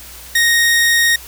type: tone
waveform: sawtooth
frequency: 1864.7 Hz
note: A#6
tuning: in tune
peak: -7 dBFS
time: 0.35-1.16 s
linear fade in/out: 5 ms
effects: added 60 Hz sine -40 dBFS peak until 1.27 s + white hiss -36 dBFS RMS until 1.27 s